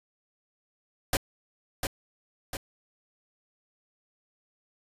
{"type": "noise with echo", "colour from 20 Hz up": "pink", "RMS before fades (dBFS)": -25, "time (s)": [1.13, 1.17], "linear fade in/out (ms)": 2, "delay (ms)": 700, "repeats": 2, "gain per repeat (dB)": -5, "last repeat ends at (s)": 2.57, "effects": ["resampled to 32000 Hz"]}